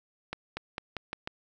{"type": "accelerating click train", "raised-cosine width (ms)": 0.3, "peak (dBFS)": -18, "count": 6, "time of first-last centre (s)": [0.33, 1.275], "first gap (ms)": 240, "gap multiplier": 0.88, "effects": []}